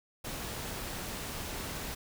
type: noise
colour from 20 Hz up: pink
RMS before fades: -39 dBFS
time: 0.24-1.95 s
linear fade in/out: 10 ms
effects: none